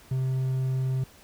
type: tone with hard clipping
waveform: triangle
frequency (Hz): 130.81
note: C3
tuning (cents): 0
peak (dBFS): -25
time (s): 0.11-1.04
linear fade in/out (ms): 5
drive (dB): 6
effects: pink hiss -53 dBFS RMS until 1.23 s